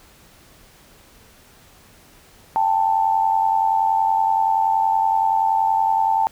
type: tone pair together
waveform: sine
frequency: 793.4 / 884 Hz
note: G5 / A5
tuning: +21 / +8 cents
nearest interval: major second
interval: 187 cents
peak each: -20 / -17 dBFS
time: 2.56-6.27 s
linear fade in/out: 0 ms
effects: pink hiss -50 dBFS RMS until 6.31 s